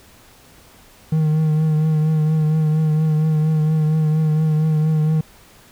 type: tone with vibrato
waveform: triangle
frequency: 155.56 Hz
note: D#3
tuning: in tune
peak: -12 dBFS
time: 1.12-5.21 s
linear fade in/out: 5 ms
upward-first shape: triangle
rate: 4.3 Hz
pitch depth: 36 cents each way
effects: pink hiss -48 dBFS RMS until 5.71 s